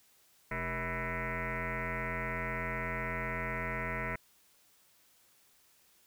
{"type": "tone with frequency modulation", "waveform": "sine", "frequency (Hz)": 988, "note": "B5", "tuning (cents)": 0, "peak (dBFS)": -33, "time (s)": [0.51, 4.16], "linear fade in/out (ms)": 5, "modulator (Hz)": 172, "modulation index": 7.2, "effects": ["white hiss -66 dBFS RMS until 6.06 s"]}